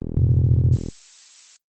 click train, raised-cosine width 3 ms, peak -15 dBFS, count 36, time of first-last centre 0.02-0.886 s, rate 40.4 Hz
sine chord, F suspended fourth, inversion none, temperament equal, 87.31 / 116.54 / 130.81 Hz, F2 / Bb2 / C3, 0 / 0 / 0 cents, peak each -19 dBFS, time 0.17-0.77 s, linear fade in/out 0 ms
violet noise, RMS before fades -34 dBFS, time 0.72-1.57 s, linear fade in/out 10 ms
effects noise-tail reverb RT60 0.1 s tail -23 dB re dry + Opus 24 kbps

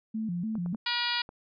sine tone with vibrato, 196 Hz, G3, in tune, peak -29 dBFS, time 0.14-0.76 s, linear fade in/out 10 ms, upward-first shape square, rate 3.4 Hz, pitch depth 200 cents each way
clicks, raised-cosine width 1 ms, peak -31 dBFS, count 4, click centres 0.554 / 0.661 / 0.747 / 1.291 s
harmonic tone, 480 Hz, B4, 49 cents flat, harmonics 2 / 3 / 4 / 5 / 6 / 7 / 8 / 9 / 10, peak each -36 / -36 / -36 / -36 / -36 / -36 / -36 / -36 / -36 dBFS, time 0.86-1.22 s, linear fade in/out 5 ms
effects none

